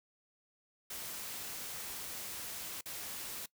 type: noise with dropouts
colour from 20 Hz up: white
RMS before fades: -43 dBFS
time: 0.9-3.46 s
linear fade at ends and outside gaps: 5 ms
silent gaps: 2.811-2.857 s
effects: noise-tail reverb RT60 0.1 s tail -21 dB re dry